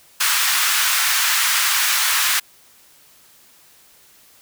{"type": "high-pass noise", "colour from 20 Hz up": "pink", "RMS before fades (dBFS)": -18, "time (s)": [0.2, 2.4], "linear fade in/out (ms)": 10, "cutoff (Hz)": 1200, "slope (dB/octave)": 24, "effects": ["white hiss -51 dBFS RMS until 4.41 s"]}